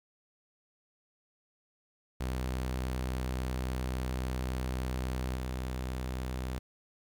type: tone with level steps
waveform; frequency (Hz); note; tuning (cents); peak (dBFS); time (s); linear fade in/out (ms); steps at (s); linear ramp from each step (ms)
sawtooth; 63.6; C2; -48; -28 / -30; 2.2-6.59; 10; 5.35; 10
effects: 11-bit